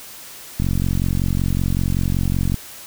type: click train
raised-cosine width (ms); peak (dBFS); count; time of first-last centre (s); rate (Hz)
5; -8; 89; 0.6-2.543; 45.3
effects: white hiss -38 dBFS RMS until 2.86 s